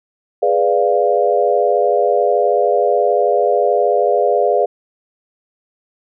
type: chord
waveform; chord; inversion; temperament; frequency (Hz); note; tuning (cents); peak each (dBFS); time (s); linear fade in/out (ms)
sine; G# diminished seventh; none; equal; 415.3 / 493.9 / 587.3 / 698.5; G#4 / B4 / D5 / F5; 0 / 0 / 0 / 0; -17; 0.42-4.66; 10
effects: none